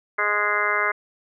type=harmonic tone; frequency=207.7 Hz; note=G#3; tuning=in tune; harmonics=2 / 3 / 4 / 5 / 6 / 7 / 8 / 9 / 10; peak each=-31 / -31 / -36 / -28 / -26 / -27 / -27 / -34 / -25 dBFS; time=0.18-0.92 s; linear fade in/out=10 ms; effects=none